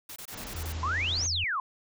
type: noise bursts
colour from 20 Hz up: white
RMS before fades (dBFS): -42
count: 7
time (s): 0.09-0.725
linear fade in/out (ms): 5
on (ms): 71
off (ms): 23
type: low-pass noise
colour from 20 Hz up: pink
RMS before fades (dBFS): -42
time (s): 0.32-1.27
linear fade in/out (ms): 10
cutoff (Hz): 7300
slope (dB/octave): 96
type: tone with pitch glide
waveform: sine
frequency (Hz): 80.7 to 85.5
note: E2 to F2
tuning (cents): -36 to -36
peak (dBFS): -33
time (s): 0.55-1.44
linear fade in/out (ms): 0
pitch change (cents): +100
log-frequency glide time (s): 0.82-0.95
type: exponential two-way sweep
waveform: sine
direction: up then down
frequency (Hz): 987.8 to 6645 to 987.8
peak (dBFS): -27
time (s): 0.83-1.6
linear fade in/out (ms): 2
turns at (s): 1.26
effects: none